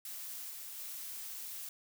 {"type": "noise with level steps", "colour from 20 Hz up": "blue", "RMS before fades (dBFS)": [-44, -46, -44], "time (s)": [0.05, 1.69], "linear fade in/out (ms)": 2, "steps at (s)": [0.49, 0.77], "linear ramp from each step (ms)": 20, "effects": []}